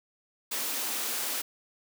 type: high-pass noise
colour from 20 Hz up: white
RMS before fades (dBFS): -32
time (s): 0.51-1.42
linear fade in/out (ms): 10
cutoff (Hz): 210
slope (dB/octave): 96
effects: none